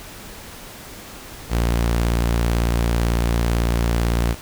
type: tone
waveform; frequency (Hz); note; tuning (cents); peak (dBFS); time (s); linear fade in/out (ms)
sawtooth; 58; A#1; -8; -13; 1.49-4.36; 50
effects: pink hiss -38 dBFS RMS until 4.41 s